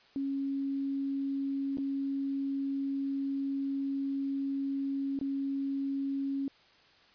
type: tone with dropouts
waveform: sine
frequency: 274.9 Hz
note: C#4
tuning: 14 cents flat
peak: -30 dBFS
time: 0.16-6.48 s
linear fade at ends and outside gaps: 1 ms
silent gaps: 1.772-1.783 / 5.19-5.212 s
effects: white hiss -61 dBFS RMS until 7.14 s + resampled to 11025 Hz